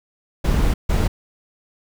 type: noise bursts at uneven times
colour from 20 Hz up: brown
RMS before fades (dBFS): -17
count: 2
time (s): 0.44-0.74 / 0.89-1.08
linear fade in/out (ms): 10
effects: none